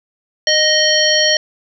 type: harmonic tone with a mistuned harmonic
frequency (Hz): 622.3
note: D#5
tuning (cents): 0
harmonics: 1 / 3 / 5 / 7 / 9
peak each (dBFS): -17 / -17 / -17 / -17 / -17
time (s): 0.47-1.37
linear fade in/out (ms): 2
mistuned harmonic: 1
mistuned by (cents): -25
effects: none